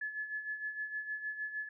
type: tone with tremolo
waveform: sine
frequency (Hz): 1716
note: A6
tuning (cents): -44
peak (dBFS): -34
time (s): 0.01-1.69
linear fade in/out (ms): 5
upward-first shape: sine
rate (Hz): 6.5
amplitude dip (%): 65
effects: none